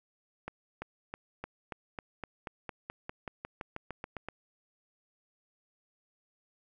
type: accelerating click train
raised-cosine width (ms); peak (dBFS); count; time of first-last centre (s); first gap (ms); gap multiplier
0.5; -23; 19; 0.48-4.286; 340; 0.94
effects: none